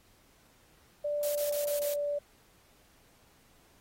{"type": "tone with pitch glide", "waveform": "sine", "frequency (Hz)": [587.3, 580.9], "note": ["D5", "D5"], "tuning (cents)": [0, -19], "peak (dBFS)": -29, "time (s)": [1.04, 2.19], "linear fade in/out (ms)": 10, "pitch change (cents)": -19, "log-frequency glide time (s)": [1.17, 1.97]}
{"type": "noise bursts", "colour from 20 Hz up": "blue", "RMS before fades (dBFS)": -37, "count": 5, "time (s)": [1.23, 1.938], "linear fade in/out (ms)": 0, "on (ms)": 120, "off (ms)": 27}
{"effects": ["pink hiss -64 dBFS RMS until 3.8 s", "AAC 48 kbps"]}